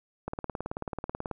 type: click train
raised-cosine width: 1 ms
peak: -19 dBFS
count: 20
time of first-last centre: 0.28-1.313 s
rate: 18.4 Hz
effects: none